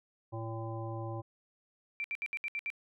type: harmonic tone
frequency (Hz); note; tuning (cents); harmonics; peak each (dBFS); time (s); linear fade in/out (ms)
113; A2; +47; 1 / 3 / 5 / 7 / 9; -38 / -43 / -45 / -46 / -48; 0.32-1.22; 20
type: tone bursts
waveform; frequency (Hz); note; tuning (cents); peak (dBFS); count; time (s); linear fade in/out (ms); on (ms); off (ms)
sine; 2349; D7; 0; -33; 7; 2-2.702; 0; 42; 68
effects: none